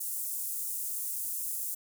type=high-pass noise; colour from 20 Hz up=pink; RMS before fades=-35 dBFS; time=0-1.75 s; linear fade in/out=10 ms; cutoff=8700 Hz; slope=24 dB/octave; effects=none